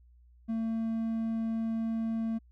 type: tone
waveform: triangle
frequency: 225.3 Hz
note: A3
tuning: 41 cents sharp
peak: -27 dBFS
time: 0.48-2.39 s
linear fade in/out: 20 ms
effects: added 60 Hz sine -56 dBFS peak until 2.51 s